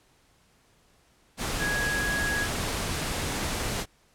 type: tone in noise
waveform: sine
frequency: 1661.2 Hz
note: G#6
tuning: in tune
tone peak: -27 dBFS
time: 1.58-2.48 s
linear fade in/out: 50 ms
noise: pink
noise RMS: -30 dBFS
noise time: 1.37-3.86 s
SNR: 0 dB
effects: pink hiss -63 dBFS RMS until 4.14 s + low-pass 11000 Hz 12 dB/octave